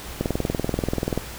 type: click train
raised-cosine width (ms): 2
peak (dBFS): -9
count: 21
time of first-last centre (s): 0.21-1.176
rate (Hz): 20.7
effects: added 60 Hz sine -41 dBFS peak until 1.38 s + pink hiss -37 dBFS RMS until 1.38 s